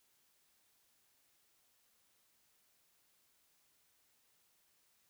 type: silence
effects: white hiss -74 dBFS RMS until 5.09 s